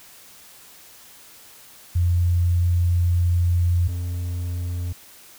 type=tone pair in turn; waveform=sine / triangle; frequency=87.31 / 87.87 Hz; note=F2 / F2; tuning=0 / +11 cents; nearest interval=unison; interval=11 cents; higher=second; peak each=-16 / -22 dBFS; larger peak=first; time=1.95-3.88 / 3.88-4.93 s; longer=first; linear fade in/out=10 ms; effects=white hiss -47 dBFS RMS until 5.38 s